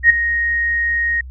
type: tone with ADSR envelope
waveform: sine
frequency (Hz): 1869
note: A#6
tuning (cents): +4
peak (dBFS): -3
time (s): 0.03-1.21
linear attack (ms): 68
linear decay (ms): 11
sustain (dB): -12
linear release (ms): 4
effects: added 64 Hz sine -30 dBFS peak until 1.3 s